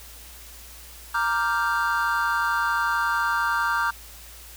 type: chord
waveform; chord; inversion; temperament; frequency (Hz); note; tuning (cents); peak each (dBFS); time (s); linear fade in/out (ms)
triangle; G minor seventh; first; equal; 932.3 / 1174.7 / 1396.9 / 1568; Bb5 / D6 / F6 / G6; 0 / 0 / 0 / 0; -25; 1.14-3.91; 10
effects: added 58 Hz sine -46 dBFS peak until 4.56 s + white hiss -45 dBFS RMS until 4.56 s